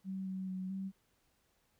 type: tone with pitch steps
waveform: sine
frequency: 190.7 / 188.7 / 186.6 / 192.3 Hz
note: G3 / F#3 / F#3 / G3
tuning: -47 / +34 / +15 / -33 cents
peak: -37 dBFS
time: 0.04-0.92 s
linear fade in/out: 50 ms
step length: 220 ms
effects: pink hiss -75 dBFS RMS until 1.79 s